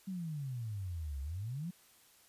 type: exponential two-way sweep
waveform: sine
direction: down then up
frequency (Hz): 196 to 66.5 to 185.7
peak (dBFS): -37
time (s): 0.07-1.71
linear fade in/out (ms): 10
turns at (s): 1.21
effects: white hiss -64 dBFS RMS until 2.28 s + resampled to 32000 Hz